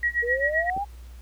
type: tone with tremolo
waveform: sine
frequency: 1910 Hz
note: A#6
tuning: 42 cents sharp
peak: -19 dBFS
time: 0.03-0.7 s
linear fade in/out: 2 ms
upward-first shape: sine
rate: 7.7 Hz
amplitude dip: 95%
type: exponential sweep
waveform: sine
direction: up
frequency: 462.6 to 830.6 Hz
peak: -25 dBFS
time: 0.22-0.85 s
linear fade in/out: 20 ms
type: clicks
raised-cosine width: 2 ms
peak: -25 dBFS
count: 2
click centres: 0.766 / 0.776 s
effects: added 60 Hz sine -40 dBFS peak until 1.21 s + pink hiss -56 dBFS RMS until 1.21 s